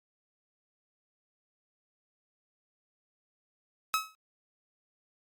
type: tone with exponential decay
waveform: sawtooth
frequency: 1284 Hz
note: E6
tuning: 46 cents flat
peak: -19 dBFS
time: 3.94-4.15 s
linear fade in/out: 0 ms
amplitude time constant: 44 ms
effects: Opus 48 kbps